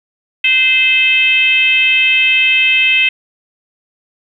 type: tone with frequency modulation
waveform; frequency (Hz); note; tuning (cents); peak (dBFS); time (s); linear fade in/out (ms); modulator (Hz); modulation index
sine; 2600; E7; -24; -8; 0.44-3.09; 5; 529; 0.9
effects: 8-bit